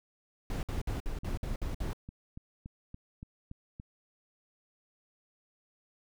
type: noise bursts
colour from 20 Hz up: brown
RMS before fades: -34 dBFS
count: 8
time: 0.5-1.932 s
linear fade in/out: 2 ms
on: 130 ms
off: 56 ms
type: click train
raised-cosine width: 5 ms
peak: -31 dBFS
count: 11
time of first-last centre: 0.95-3.799 s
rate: 3.51 Hz
effects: none